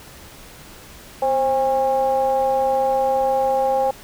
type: ring-modulated tone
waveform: triangle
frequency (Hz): 140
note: C#3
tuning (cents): +18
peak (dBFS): -11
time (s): 1.22-3.91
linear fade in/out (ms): 5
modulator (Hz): 669
effects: pink hiss -42 dBFS RMS until 4.03 s